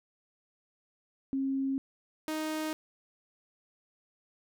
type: tone pair in turn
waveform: sine / sawtooth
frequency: 270 / 311.5 Hz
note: C#4 / D#4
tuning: -45 / +2 cents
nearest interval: major second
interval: 247 cents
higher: second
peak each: -28 dBFS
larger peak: neither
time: 1.33-1.78 / 2.28-2.73 s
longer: neither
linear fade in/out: 0 ms
effects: none